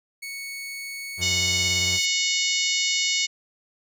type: tone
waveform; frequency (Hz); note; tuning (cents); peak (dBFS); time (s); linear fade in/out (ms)
sawtooth; 2217; C#7; 0; -29; 0.22-2.06; 10
type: tone with vibrato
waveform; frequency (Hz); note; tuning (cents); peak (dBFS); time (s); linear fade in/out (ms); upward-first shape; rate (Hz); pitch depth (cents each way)
35% pulse; 90.2; F#2; -44; -29; 1.17-2; 50; triangle; 17; 53
type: harmonic tone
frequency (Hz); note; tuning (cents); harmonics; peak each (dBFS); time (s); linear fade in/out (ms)
733; F#5; -16; 3 / 4 / 5 / 6 / 7 / 8 / 9 / 10; -27 / -28 / -29 / -30 / -30 / -31 / -32 / -32; 1.21-3.27; 20
effects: none